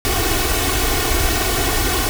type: noise with comb filter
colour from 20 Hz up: pink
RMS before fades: -18 dBFS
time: 0.05-2.09 s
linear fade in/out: 0 ms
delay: 2.7 ms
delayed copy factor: +0.95
effects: none